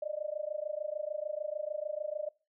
sine tone with amplitude modulation, 604 Hz, D5, 48 cents sharp, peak -30 dBFS, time 0.02-2.29 s, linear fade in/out 5 ms, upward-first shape sine, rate 26.7 Hz, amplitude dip 95%, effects noise-tail reverb RT60 0.3 s tail -21 dB re dry

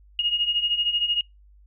sine beating tone pair, 2856 / 2869 Hz, F7 / F7, +38 / +46 cents, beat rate 13 Hz, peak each -27 / -22 dBFS, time 0.19-1.21 s, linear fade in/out 2 ms, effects noise-tail reverb RT60 0.2 s tail -24 dB re dry + added 50 Hz sine -50 dBFS peak until 1.66 s

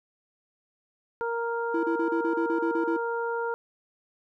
harmonic tone, 466.2 Hz, A#4, in tune, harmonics 1 / 2 / 3, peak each -29 / -32 / -34 dBFS, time 1.21-3.54 s, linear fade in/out 0 ms
triangle tone bursts, 332.8 Hz, E4, 17 cents sharp, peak -23 dBFS, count 10, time 1.74-2.967 s, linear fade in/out 5 ms, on 93 ms, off 33 ms
effects none

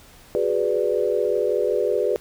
sine chord, G# half-diminished seventh, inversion third, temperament equal, 370 / 415.3 / 493.9 / 587.3 Hz, F#4 / G#4 / B4 / D5, 0 / 0 / 0 / 0 cents, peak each -26 / -23 / -23 / -26 dBFS, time 0.35-2.16 s, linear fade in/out 0 ms, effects pink hiss -49 dBFS RMS until 2.2 s

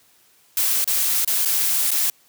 blue noise with dropouts, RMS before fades -20 dBFS, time 0.57-2.1 s, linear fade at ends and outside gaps 1 ms, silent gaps 0.843-0.876 / 1.248-1.276 / 1.45-1.457 / 1.907-1.915 s, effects white hiss -57 dBFS RMS until 2.28 s + high-pass 60 Hz 12 dB/octave

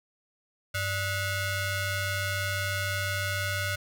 sawtooth ring-modulated tone, 686 Hz, F5, 31 cents flat, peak -21 dBFS, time 0.74-3.76 s, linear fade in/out 10 ms, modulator 783 Hz, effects none

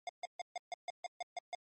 square tone bursts, 710 Hz, F5, 28 cents sharp, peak -38 dBFS, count 10, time 0.07-1.55 s, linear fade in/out 2 ms, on 22 ms, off 140 ms, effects MP3 32 kbps

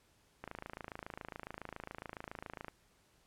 click train, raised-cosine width 0.5 ms, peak -28 dBFS, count 62, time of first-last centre 0.44-2.683 s, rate 27.2 Hz, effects pink hiss -70 dBFS RMS until 3.26 s + low-pass 12000 Hz 12 dB/octave

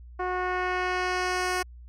10% pulse tone with low-pass filter sweep, 364.9 Hz, F#4, 24 cents flat, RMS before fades -28 dBFS, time 0.19-1.63 s, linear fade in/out 10 ms, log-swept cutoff 1100 to 11000 Hz, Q 0.86, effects added 60 Hz sine -43 dBFS peak until 1.88 s

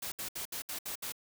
white noise bursts, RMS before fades -39 dBFS, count 7, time 0.02-1.122 s, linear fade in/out 5 ms, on 100 ms, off 67 ms, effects none

